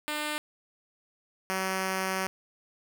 5% pulse tone pair in turn, 300.6 / 189.37 Hz, D4 / F#3, +40 / +40 cents, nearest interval minor sixth, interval 800 cents, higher first, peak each -19 / -17 dBFS, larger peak second, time 0.08-0.38 / 1.5-2.27 s, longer second, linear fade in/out 0 ms, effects none

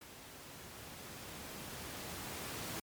pink noise with level ramp, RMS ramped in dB -53 to -41 dBFS, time 0.01-2.8 s, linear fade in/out 5 ms, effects high-pass 80 Hz 12 dB/octave + MP3 96 kbps

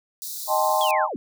white high-pass noise, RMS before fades -33 dBFS, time 0.22-0.91 s, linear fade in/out 0 ms, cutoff 3700 Hz, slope 96 dB/octave
sine chord, A half-diminished seventh, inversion second, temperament equal with one note detuned, 622.3 / 784 / 873.4 / 1046.5 Hz, Eb5 / G5 / A5 / C6, 0 / 0 / -13 / 0 cents, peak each -24 dBFS, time 0.47-1.09 s, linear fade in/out 50 ms
sine linear sweep, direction down, 3451 to 200.4 Hz, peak -27 dBFS, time 0.81-1.16 s, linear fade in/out 0 ms
effects none

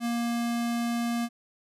square tone, 235.5 Hz, A#3, 18 cents sharp, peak -27 dBFS, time 0-1.29 s, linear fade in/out 50 ms, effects resampled to 32000 Hz

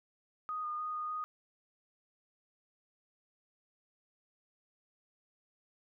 sine tone with pitch steps, 1245 / 1220 / 1238 / 1231 / 1241 Hz, D#6 / D#6 / D#6 / D#6 / D#6, +1 / -34 / -9 / -19 / -5 cents, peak -35 dBFS, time 0.49-1.24 s, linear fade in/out 0 ms, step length 150 ms, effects none

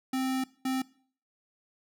square tone pair in turn, 261.6 / 261.6 Hz, C4 / C4, 0 / 0 cents, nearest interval unison, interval 0 cents, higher neither, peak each -28 dBFS, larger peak neither, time 0.13-0.44 / 0.65-0.82 s, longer first, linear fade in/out 5 ms, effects noise-tail reverb RT60 0.5 s tail -21 dB re dry

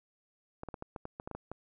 clicks, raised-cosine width 1 ms, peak -26 dBFS, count 11, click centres 0.634 / 0.687 / 0.742 / 0.824 / 0.962 / 1.054 / 1.199 / 1.275 / 1.313 / 1.35 / 1.516 s, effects none

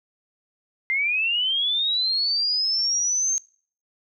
sine linear sweep, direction up, 2068 to 6420 Hz, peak -20 dBFS, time 0.9-3.38 s, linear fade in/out 0 ms, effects noise-tail reverb RT60 0.5 s tail -25 dB re dry

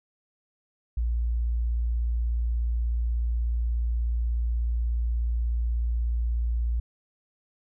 sine tone, 58.27 Hz, A#1, in tune, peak -23 dBFS, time 0.97-6.8 s, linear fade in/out 5 ms, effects none

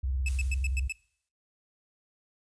sine tone with vibrato, 65.41 Hz, C2, in tune, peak -27 dBFS, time 0.03-0.88 s, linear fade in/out 10 ms, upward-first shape square, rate 19 Hz, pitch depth 150 cents each way
45% pulse tone bursts, 2606 Hz, E7, 20 cents flat, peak -31 dBFS, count 6, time 0.26-0.923 s, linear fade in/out 2 ms, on 28 ms, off 99 ms
blue noise with exponential decay, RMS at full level -42 dBFS, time 0.27-1.29 s, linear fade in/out 2 ms, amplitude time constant 220 ms
effects noise-tail reverb RT60 0.5 s tail -21 dB re dry + resampled to 22050 Hz

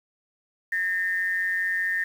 sine tone with amplitude modulation, 1823 Hz, A#6, 39 cents flat, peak -20 dBFS, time 0.72-2.04 s, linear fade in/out 5 ms, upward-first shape sine, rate 185 Hz, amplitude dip 65%, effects 8-bit

